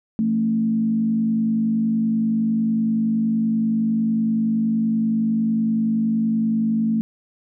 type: tone with frequency modulation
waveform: sine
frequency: 222.5 Hz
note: A3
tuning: 20 cents sharp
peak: -17 dBFS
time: 0.19-7.01 s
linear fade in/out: 0 ms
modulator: 50.7 Hz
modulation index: 0.48
effects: none